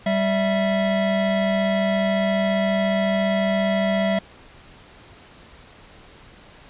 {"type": "tone pair together", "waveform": "square", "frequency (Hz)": [194.94, 659.3], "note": ["G3", "E5"], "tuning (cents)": [-9, 0], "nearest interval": "octave + major sixth", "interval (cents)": 2109, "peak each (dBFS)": -22, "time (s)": [0.06, 4.19], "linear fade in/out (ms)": 5, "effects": ["pink hiss -47 dBFS RMS until 6.69 s", "resampled to 8000 Hz"]}